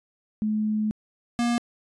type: tone pair in turn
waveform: sine / square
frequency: 214.2 / 237.9 Hz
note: A3 / A#3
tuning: -46 / +35 cents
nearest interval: major second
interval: 181 cents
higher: second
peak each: -22 dBFS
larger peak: neither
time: 0.42-0.91 / 1.39-1.58 s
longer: first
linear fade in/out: 0 ms
effects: resampled to 22050 Hz